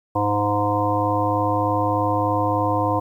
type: harmonic tone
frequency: 103.3 Hz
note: G#2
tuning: 9 cents flat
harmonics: 1 / 3 / 5 / 7 / 9 / 10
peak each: -25 / -25 / -25 / -25 / -25 / -25 dBFS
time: 0.15-3 s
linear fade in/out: 10 ms
effects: 9-bit